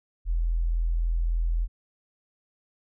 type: tone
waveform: sine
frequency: 41.77 Hz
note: E1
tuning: 24 cents sharp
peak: -22 dBFS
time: 0.25-1.68 s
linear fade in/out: 50 ms
effects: none